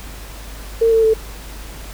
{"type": "tone with pitch steps", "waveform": "sine", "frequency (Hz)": [455.5, 448.5, 441.5], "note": ["A#4", "A4", "A4"], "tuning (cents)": [-40, 33, 6], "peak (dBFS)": -10, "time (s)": [0.81, 1.14], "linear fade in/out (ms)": 10, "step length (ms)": 110, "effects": ["added 50 Hz sine -32 dBFS peak until 1.93 s", "pink hiss -37 dBFS RMS until 1.93 s"]}